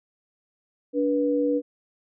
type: tone pair together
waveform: sine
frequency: 289.2 / 486.3 Hz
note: D4 / B4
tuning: -27 / -27 cents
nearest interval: major sixth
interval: 900 cents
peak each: -23 dBFS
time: 0.93-1.62 s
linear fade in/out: 50 ms
effects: none